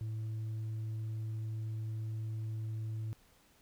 sine tone, 110 Hz, A2, in tune, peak -33 dBFS, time 0.01-3.13 s, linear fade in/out 0 ms, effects tanh soft clip ceiling -35 dBFS + pink hiss -66 dBFS RMS until 3.61 s

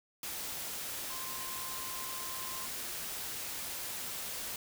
sine tone in noise, 1046.5 Hz, C6, in tune, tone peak -46 dBFS, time 1.1-2.66 s, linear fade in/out 2 ms, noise white, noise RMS -40 dBFS, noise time 0.23-4.56 s, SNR -9 dB, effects none

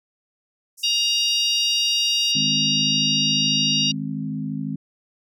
white high-pass noise, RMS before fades -39 dBFS, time 0.77-2.33 s, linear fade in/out 20 ms, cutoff 5200 Hz, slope 96 dB/octave
harmonic tone, 940 Hz, A#5, 14 cents sharp, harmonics 3 / 4 / 5 / 6, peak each -21 / -24 / -25 / -27 dBFS, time 0.83-3.92 s, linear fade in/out 10 ms
sine chord, Ab major, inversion second, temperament equal, 155.56 / 207.7 / 261.6 Hz, Eb3 / Ab3 / C4, 0 / 0 / 0 cents, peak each -29 dBFS, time 2.35-4.76 s, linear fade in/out 5 ms
effects low-pass 12000 Hz 12 dB/octave

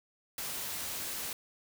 white noise, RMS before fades -38 dBFS, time 0.38-1.33 s, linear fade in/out 2 ms, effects none

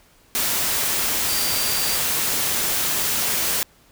sine tone in noise, 4699 Hz, D8, in tune, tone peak -28 dBFS, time 1.29-1.96 s, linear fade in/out 0 ms, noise white, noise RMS -22 dBFS, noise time 0.35-3.63 s, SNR -9 dB, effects pink hiss -55 dBFS RMS until 3.91 s

